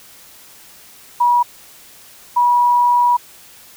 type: tone pair in turn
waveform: sine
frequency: 966 / 969.5 Hz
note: B5 / B5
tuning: -39 / -32 cents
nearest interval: unison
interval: 7 cents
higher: second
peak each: -10 / -10 dBFS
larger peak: neither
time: 1.2-1.43 / 2.36-3.17 s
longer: second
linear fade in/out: 10 ms
effects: white hiss -43 dBFS RMS until 3.76 s